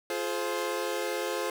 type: chord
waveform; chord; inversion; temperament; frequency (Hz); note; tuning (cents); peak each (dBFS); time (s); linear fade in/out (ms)
sawtooth; F minor; none; equal with one note detuned; 349.2 / 425 / 523.3; F4 / Ab4 / C5; 0 / +40 / 0; -31 / -30 / -29; 0.1-1.5; 2
effects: none